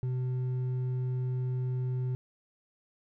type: tone with hard clipping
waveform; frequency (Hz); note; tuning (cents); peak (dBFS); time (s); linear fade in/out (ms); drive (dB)
sine; 126.9; B2; +47; -30; 0.03-2.15; 0; 4
effects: none